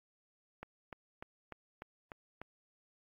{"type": "click train", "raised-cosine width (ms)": 0.5, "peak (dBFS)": -29, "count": 7, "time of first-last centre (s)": [0.63, 2.416], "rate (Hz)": 3.36, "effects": ["AAC 48 kbps"]}